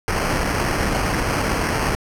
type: noise with sample-and-hold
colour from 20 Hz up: pink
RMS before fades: -21 dBFS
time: 0.08-1.95 s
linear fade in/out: 0 ms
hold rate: 3675 Hz
effects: low-pass 12000 Hz 12 dB/octave